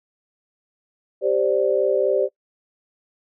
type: chord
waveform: sine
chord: G suspended fourth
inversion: none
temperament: equal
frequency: 392 / 523.3 / 587.3 Hz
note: G4 / C5 / D5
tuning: 0 / 0 / 0 cents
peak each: -21 dBFS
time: 1.21-2.29 s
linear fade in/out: 50 ms
effects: noise-tail reverb RT60 0.1 s tail -22 dB re dry